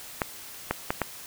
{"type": "clicks", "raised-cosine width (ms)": 0.5, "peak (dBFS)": -9, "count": 4, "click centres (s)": [0.218, 0.71, 0.905, 1.017], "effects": ["white hiss -43 dBFS RMS until 1.26 s"]}